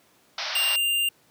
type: band-pass noise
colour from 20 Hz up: white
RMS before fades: -31 dBFS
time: 0.38-0.76 s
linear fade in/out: 2 ms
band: 570 to 5600 Hz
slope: 96 dB/octave
type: tone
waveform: square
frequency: 2794 Hz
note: F7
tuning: in tune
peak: -22 dBFS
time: 0.55-1.09 s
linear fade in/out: 5 ms
effects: pink hiss -60 dBFS RMS until 1.3 s + high-pass 150 Hz 12 dB/octave